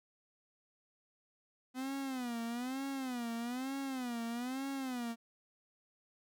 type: tone with vibrato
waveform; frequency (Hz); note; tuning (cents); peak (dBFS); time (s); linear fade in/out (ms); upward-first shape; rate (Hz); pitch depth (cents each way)
45% pulse; 251.7; B3; +33; -37; 1.74-5.16; 50; sine; 1.1; 150
effects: none